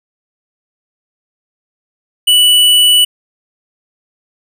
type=tone; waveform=square; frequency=2960 Hz; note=F#7; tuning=in tune; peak=-6 dBFS; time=2.27-3.05 s; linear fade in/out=10 ms; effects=none